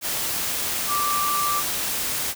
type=tone in noise; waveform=sine; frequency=1173 Hz; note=D6; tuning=2 cents flat; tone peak=-22 dBFS; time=0.87-1.63 s; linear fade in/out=50 ms; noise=white; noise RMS=-26 dBFS; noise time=0.01-2.35 s; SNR=+1 dB; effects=none